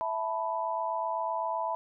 sine chord, E suspended fourth, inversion none, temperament equal, 659.3 / 880 / 987.8 Hz, E5 / A5 / B5, 0 / 0 / 0 cents, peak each -34 / -34 / -32 dBFS, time 0.01-1.75 s, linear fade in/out 0 ms, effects none

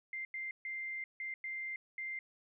sine tone bursts at uneven times, 2093 Hz, C7, in tune, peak -38 dBFS, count 6, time 0.13-0.25 / 0.34-0.51 / 0.65-1.04 / 1.2-1.34 / 1.44-1.76 / 1.98-2.19 s, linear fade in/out 2 ms, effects none

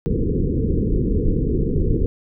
pink low-pass noise, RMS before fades -19 dBFS, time 0.06-2.06 s, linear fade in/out 0 ms, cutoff 480 Hz, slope 96 dB/octave, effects none

